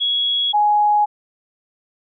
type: tone pair in turn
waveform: sine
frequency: 3339 / 834.8 Hz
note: G#7 / G#5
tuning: +9 / +9 cents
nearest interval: 2 octaves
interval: 2400 cents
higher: first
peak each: -16 / -12 dBFS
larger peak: second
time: 0-0.53 / 0.53-1.06 s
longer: neither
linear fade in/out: 20 ms
effects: none